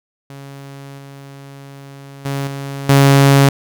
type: tone with level steps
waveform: sawtooth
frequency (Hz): 138.59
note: C#3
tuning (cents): 0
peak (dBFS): -28 / -30 / -15 / -20 / -3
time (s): 0.3-3.49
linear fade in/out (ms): 2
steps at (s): 0.98 / 2.25 / 2.47 / 2.89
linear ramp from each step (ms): 5
effects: none